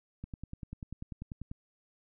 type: click train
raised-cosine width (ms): 5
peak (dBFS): -28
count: 14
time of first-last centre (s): 0.24-1.515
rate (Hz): 10.2
effects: none